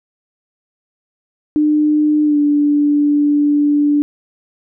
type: tone with pitch glide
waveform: sine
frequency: 301.4 to 292.3 Hz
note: D4 to D4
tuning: +45 to -8 cents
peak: -10 dBFS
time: 1.56-4.02 s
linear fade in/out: 0 ms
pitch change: -53 cents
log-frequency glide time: 2.24-2.38 s
effects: none